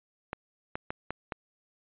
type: clicks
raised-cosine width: 0.5 ms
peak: -18 dBFS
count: 5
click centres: 0.331 / 0.755 / 0.905 / 1.106 / 1.322 s
effects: resampled to 8000 Hz